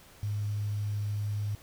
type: tone with quantisation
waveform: sine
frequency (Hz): 103.83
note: G#2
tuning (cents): 0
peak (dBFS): -29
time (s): 0.23-1.55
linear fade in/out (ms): 0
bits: 9
effects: pink hiss -55 dBFS RMS until 1.62 s